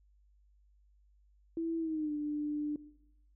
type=tone with pitch glide; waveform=sine; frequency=329.6 to 297.1 Hz; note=E4 to D4; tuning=0 to +20 cents; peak=-32 dBFS; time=1.57-2.76 s; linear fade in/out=2 ms; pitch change=-180 cents; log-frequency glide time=1.78-2.13 s; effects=noise-tail reverb RT60 0.8 s tail -18 dB re dry + added 50 Hz sine -63 dBFS peak until 3.35 s